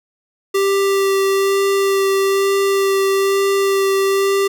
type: tone with vibrato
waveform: square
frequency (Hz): 392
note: G4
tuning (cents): 0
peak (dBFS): -14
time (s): 0.54-4.48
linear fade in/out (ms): 10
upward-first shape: sine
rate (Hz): 1.1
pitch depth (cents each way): 10
effects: none